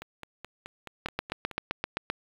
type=two click trains; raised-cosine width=0.3 ms; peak=-12 / -23 dBFS; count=9 / 8; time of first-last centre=1.06-2.1 / 0.02-1.513 s; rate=7.69 / 4.69 Hz; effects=low-pass 5000 Hz 12 dB/octave + 7-bit